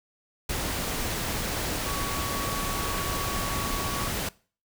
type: tone in noise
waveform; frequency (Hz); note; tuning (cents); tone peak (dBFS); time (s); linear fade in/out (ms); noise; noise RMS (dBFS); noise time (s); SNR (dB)
sine; 1126; C#6; +27; -34; 1.86-4.08; 5; pink; -30; 0.49-4.29; -7
effects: noise-tail reverb RT60 0.4 s tail -22 dB re dry